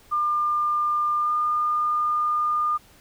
sine tone with pitch glide, 1200 to 1212.5 Hz, D6 to D#6, +37 to -45 cents, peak -20 dBFS, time 0.11-2.78 s, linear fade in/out 20 ms, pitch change +18 cents, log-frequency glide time 1.2-1.32 s, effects pink hiss -54 dBFS RMS until 3 s

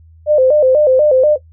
sine tone with vibrato, 558 Hz, C#5, 11 cents sharp, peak -7 dBFS, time 0.26-1.38 s, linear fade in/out 50 ms, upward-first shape square, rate 4.1 Hz, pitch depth 130 cents each way, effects noise-tail reverb RT60 0.1 s tail -18 dB re dry + added 81 Hz sine -40 dBFS peak until 1.52 s

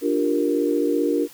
sine chord, G minor seventh, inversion second, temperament equal, 293.7 / 349.2 / 392 / 466.2 Hz, D4 / F4 / G4 / Bb4, 0 / 0 / 0 / 0 cents, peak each -22 / -24 / -28 / -23 dBFS, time 0.01-1.28 s, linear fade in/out 50 ms, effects white hiss -46 dBFS RMS until 1.33 s

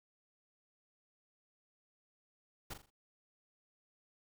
pink noise with echo, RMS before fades -43 dBFS, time 2.7-2.74 s, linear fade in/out 10 ms, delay 41 ms, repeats 4, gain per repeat -8 dB, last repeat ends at 2.904 s, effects none

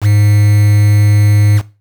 triangle tone with quantisation, 103.83 Hz, G#2, in tune, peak -4 dBFS, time 0.01-1.62 s, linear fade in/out 50 ms, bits 4, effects noise-tail reverb RT60 0.3 s tail -18 dB re dry

